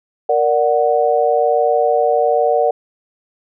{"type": "chord", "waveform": "sine", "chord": "Bb augmented", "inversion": "none", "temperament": "equal", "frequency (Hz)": [466.2, 587.3, 740], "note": ["Bb4", "D5", "F#5"], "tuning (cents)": [0, 0, 0], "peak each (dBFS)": -16, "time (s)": [0.29, 2.71], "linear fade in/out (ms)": 5, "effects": []}